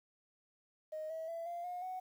sine tone with pitch steps, 622.3 / 644.6 / 667.7 / 691.7 / 716.5 / 742.2 Hz, D#5 / E5 / E5 / F5 / F5 / F#5, 0 / -39 / +22 / -17 / +44 / +5 cents, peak -38 dBFS, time 0.92-2 s, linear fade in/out 10 ms, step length 180 ms, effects tanh soft clip ceiling -36 dBFS + 11-bit

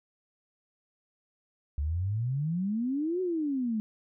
sine exponential two-way sweep, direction up then down, 69.3 to 376.5 to 210.7 Hz, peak -27 dBFS, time 1.78-3.8 s, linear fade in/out 0 ms, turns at 3.21 s, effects none

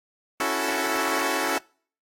10% pulse chord, F# minor seventh, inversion second, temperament equal, 277.2 / 329.6 / 370 / 440 Hz, C#4 / E4 / F#4 / A4, 0 / 0 / 0 / 0 cents, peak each -21 dBFS, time 0.4-1.58 s, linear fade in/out 2 ms, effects noise-tail reverb RT60 0.5 s tail -26 dB re dry + AAC 48 kbps

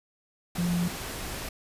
sine tone in noise, 174.61 Hz, F3, in tune, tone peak -24 dBFS, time 0.58-0.88 s, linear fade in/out 5 ms, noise pink, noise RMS -36 dBFS, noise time 0.55-1.49 s, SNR +9 dB, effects resampled to 32000 Hz

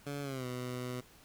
15% pulse tone with pitch glide, 142.7 to 124.95 Hz, D3 to B2, -49 to +21 cents, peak -31 dBFS, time 0.06-1.01 s, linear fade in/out 10 ms, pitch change -230 cents, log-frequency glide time 0.22-0.46 s, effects pink hiss -60 dBFS RMS until 1.24 s

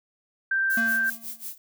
sine tone, 1569 Hz, G6, 1 cent sharp, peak -21 dBFS, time 0.51-1.1 s, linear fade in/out 5 ms
violet noise with tremolo, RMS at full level -34 dBFS, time 0.7-1.58 s, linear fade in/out 2 ms, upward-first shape sine, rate 5.5 Hz, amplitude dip 90%
square tone with exponential decay, 228.9 Hz, A#3, 31 cents flat, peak -27 dBFS, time 0.77-1.51 s, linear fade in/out 5 ms, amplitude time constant 160 ms
effects none

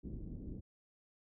pink low-pass noise, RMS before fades -45 dBFS, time 0.03-0.61 s, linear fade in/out 20 ms, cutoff 320 Hz, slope 24 dB/octave, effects none

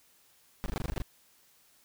brown noise bursts, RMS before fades -32 dBFS, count 10, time 0.64-1.02 s, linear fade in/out 0 ms, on 20 ms, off 20 ms, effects white hiss -64 dBFS RMS until 1.84 s

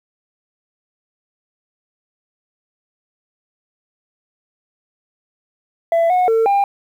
sine tone with pitch steps, 669 / 729 / 450.7 / 800 Hz, E5 / F#5 / A4 / G5, +25 / -26 / +42 / +35 cents, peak -9 dBFS, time 5.92-6.64 s, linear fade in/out 2 ms, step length 180 ms, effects tanh soft clip ceiling -11 dBFS + 8-bit

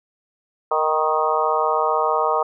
harmonic tone with a mistuned harmonic, 155.56 Hz, D#3, in tune, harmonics 3 / 4 / 5 / 6 / 7 / 8, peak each -24 / -24 / -24 / -24 / -24 / -24 dBFS, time 0.71-2.43 s, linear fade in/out 5 ms, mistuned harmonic 6, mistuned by +25 cents, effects none

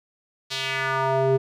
square tone with band-pass filter sweep, 133.7 Hz, C3, 38 cents sharp, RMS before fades -23 dBFS, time 0.5-1.38 s, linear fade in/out 20 ms, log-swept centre 4300 to 380 Hz, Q 2.1, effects none

